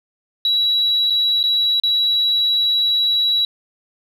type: tone with dropouts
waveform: sine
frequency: 3904 Hz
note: B7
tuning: 21 cents flat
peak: -13 dBFS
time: 0.45-3.45 s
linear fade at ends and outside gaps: 2 ms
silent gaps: 1.1-1.104 / 1.43-1.438 / 1.8-1.835 s
effects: tanh soft clip ceiling -10 dBFS